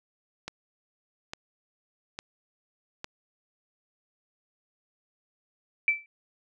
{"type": "click train", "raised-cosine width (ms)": 0.2, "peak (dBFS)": -18, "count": 4, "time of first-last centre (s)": [0.48, 3.044], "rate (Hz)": 1.17}
{"type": "tone with exponential decay", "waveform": "sine", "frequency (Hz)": 2325, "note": "D7", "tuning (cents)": -18, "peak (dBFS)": -16, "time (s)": [5.88, 6.06], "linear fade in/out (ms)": 1, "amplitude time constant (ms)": 37}
{"effects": []}